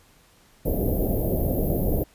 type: band-stop noise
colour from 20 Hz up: pink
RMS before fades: -23 dBFS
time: 0.65-2.04 s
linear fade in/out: 10 ms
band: 660 to 13000 Hz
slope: 48 dB/octave
effects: pink hiss -57 dBFS RMS until 2.14 s + resampled to 32000 Hz